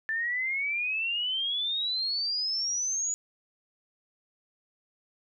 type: exponential sweep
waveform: sine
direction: up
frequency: 1760 to 6910 Hz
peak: -27 dBFS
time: 0.09-3.14 s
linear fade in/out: 0 ms
effects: none